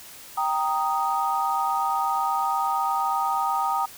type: chord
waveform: sine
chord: Eb major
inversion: first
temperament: equal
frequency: 784 / 932.3 / 1244.5 Hz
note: G5 / Bb5 / Eb6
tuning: 0 / 0 / 0 cents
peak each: -26 dBFS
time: 0.37-3.86 s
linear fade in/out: 10 ms
effects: white hiss -44 dBFS RMS until 3.97 s